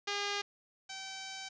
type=tone pair in turn; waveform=5% pulse; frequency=406.1 / 770.8 Hz; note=G#4 / G5; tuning=-39 / -29 cents; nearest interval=major seventh; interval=1110 cents; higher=second; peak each=-22 / -29 dBFS; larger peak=first; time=0.07-0.42 / 0.89-1.49 s; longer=second; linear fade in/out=10 ms; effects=resampled to 16000 Hz + 10-bit